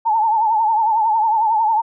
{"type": "tone with vibrato", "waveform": "sine", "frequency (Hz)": 880, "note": "A5", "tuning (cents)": 0, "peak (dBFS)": -13, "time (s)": [0.05, 1.82], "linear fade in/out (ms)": 20, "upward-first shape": "triangle", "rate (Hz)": 11, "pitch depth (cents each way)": 100, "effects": []}